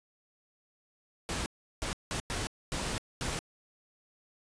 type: noise bursts at uneven times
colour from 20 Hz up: pink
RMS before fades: -34 dBFS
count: 6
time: 1.29-1.46 / 1.82-1.93 / 2.11-2.2 / 2.3-2.47 / 2.72-2.98 / 3.21-3.39 s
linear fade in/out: 0 ms
effects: resampled to 22050 Hz